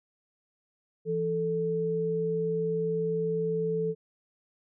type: tone pair together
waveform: sine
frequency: 167.79 / 440 Hz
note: E3 / A4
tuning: +31 / 0 cents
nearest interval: octave + perfect fourth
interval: 1669 cents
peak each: -32 / -27 dBFS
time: 1.05-3.95 s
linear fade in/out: 50 ms
effects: none